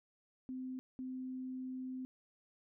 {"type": "tone bursts at uneven times", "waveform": "sine", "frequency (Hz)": 257.6, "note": "C4", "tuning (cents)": -27, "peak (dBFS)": -40, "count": 2, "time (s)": [[0.49, 0.79], [0.99, 2.05]], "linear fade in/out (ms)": 0, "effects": []}